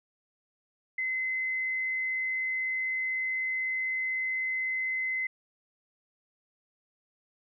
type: tone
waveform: sine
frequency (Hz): 2049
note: C7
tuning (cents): -37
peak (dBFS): -28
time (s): 0.98-5.27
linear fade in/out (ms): 5
effects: none